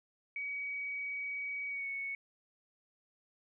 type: tone with pitch glide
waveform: sine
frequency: 2264 to 2216 Hz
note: C#7 to C#7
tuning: +36 to -1 cents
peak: -36 dBFS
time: 0.36-2.15 s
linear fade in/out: 2 ms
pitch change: -37 cents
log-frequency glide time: 1.69-1.87 s
effects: none

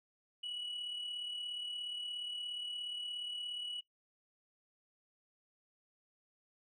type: tone with amplitude modulation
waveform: sine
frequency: 2936 Hz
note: F#7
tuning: 14 cents flat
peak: -35 dBFS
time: 0.43-3.81 s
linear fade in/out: 10 ms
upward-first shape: sine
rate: 37 Hz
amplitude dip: 50%
effects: noise-tail reverb RT60 0.1 s tail -18 dB re dry + tanh soft clip ceiling -37 dBFS

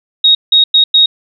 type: tone bursts at uneven times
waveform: sine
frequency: 3760 Hz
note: A#7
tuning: 14 cents sharp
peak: -4 dBFS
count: 4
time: 0.24-0.35 / 0.52-0.64 / 0.74-0.84 / 0.94-1.06 s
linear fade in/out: 5 ms
effects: none

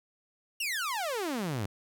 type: exponential sweep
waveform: sawtooth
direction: down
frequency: 2907 to 92.4 Hz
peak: -27 dBFS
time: 0.6-1.66 s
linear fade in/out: 5 ms
effects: none

